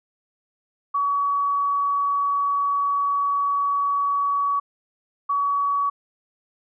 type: tone bursts at uneven times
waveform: sine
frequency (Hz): 1132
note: C#6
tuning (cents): +36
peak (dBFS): -19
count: 2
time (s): 0.94-4.6 / 5.29-5.9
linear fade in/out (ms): 10
effects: none